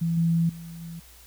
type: tone with level steps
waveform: sine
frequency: 166.8 Hz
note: E3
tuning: 21 cents sharp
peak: -22 / -19 / -37 / -35 dBFS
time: 0.01-1 s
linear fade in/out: 10 ms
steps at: 0.17 / 0.49 / 0.81 s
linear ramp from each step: 5 ms
effects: added 60 Hz sine -52 dBFS peak until 1.26 s + white hiss -52 dBFS RMS until 1.26 s